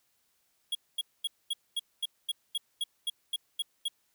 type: tone bursts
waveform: square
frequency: 3314 Hz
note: G#7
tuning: 4 cents flat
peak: -29 dBFS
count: 13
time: 0.72-3.883 s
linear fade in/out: 5 ms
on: 31 ms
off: 230 ms
effects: white hiss -73 dBFS RMS until 4.14 s